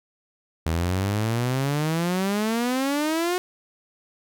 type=exponential sweep; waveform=sawtooth; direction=up; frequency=79 to 367.2 Hz; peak=-18 dBFS; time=0.66-3.38 s; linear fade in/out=0 ms; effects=none